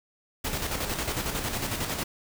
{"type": "noise with tremolo", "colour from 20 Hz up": "pink", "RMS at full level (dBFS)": -29, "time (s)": [0.44, 2.04], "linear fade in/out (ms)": 10, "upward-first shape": "square", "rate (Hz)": 11, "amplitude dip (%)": 45, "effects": []}